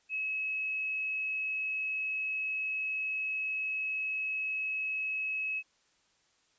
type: tone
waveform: sine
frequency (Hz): 2573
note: E7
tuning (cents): -43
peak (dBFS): -31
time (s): 0.09-5.63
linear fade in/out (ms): 50
effects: white hiss -70 dBFS RMS until 6.58 s + resampled to 16000 Hz